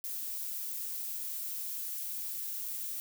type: noise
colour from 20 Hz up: violet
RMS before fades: -38 dBFS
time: 0.04-3 s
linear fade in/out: 0 ms
effects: none